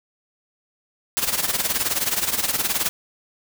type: noise with tremolo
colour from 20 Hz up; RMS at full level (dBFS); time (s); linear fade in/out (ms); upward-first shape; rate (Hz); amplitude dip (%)
white; -20; 1.17-2.89; 0; sine; 19; 75
effects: none